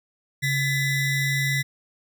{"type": "ring-modulated tone", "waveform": "square", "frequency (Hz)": 932.3, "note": "A#5", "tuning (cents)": 0, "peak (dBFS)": -19, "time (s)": [0.42, 1.63], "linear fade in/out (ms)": 20, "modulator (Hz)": 1070, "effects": []}